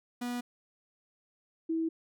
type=tone pair in turn; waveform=45% pulse / sine; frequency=243.7 / 325.3 Hz; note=B3 / E4; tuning=-23 / -23 cents; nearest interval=perfect fourth; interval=500 cents; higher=second; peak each=-33 / -28 dBFS; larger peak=second; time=0.21-0.41 / 1.69-1.89 s; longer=neither; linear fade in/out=10 ms; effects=none